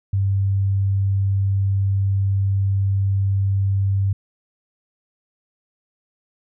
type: tone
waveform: sine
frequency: 98 Hz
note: G2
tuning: in tune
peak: -16 dBFS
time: 0.13-4.13 s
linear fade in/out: 5 ms
effects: none

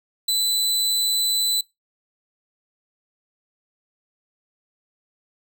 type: tone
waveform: sawtooth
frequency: 3998 Hz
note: B7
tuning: 20 cents sharp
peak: -16 dBFS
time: 0.28-1.61 s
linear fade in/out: 5 ms
effects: noise-tail reverb RT60 0.2 s tail -22 dB re dry

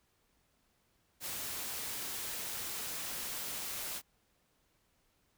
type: noise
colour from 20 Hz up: white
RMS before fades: -40 dBFS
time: 1.2-4.02 s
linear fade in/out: 50 ms
effects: pink hiss -74 dBFS RMS until 5.37 s

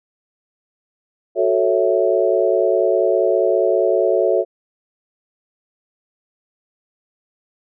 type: chord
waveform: sine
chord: F# minor seventh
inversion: none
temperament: equal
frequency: 370 / 440 / 554.4 / 659.3 Hz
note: F#4 / A4 / C#5 / E5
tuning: 0 / 0 / 0 / 0 cents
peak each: -19 dBFS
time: 1.35-4.45 s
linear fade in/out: 50 ms
effects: none

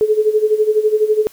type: tone with tremolo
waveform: sine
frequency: 428.9 Hz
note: A4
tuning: 44 cents flat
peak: -8 dBFS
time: 0.01-1.27 s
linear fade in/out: 0 ms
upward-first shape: sine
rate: 12 Hz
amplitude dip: 80%
effects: white hiss -46 dBFS RMS until 1.32 s

